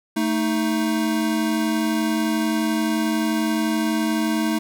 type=tone pair together; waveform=square; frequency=221.9 / 313.4 Hz; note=A3 / D#4; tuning=+15 / +13 cents; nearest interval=tritone; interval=598 cents; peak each=-23 dBFS; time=0.16-4.59 s; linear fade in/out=10 ms; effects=none